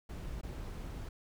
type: noise with dropouts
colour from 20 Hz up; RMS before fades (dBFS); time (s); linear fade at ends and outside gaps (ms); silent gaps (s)
brown; -42; 0.09-1.09; 5; 0.413-0.431
effects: none